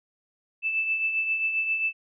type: tone with tremolo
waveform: sine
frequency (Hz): 2637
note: E7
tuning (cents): 0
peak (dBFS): -21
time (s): 0.62-1.93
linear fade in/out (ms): 50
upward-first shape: triangle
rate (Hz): 7.5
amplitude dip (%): 55
effects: none